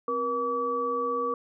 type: tone cluster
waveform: sine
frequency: 263 / 477.5 / 1147 Hz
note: C4 / A#4 / D6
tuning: +9 / +42 / -41 cents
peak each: -37 / -29 / -28 dBFS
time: 0.08-1.34 s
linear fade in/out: 2 ms
effects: none